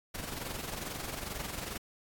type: noise with amplitude modulation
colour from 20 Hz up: pink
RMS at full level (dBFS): -37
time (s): 0.14-1.78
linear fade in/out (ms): 10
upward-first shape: sine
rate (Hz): 22.3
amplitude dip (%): 60
effects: AAC 64 kbps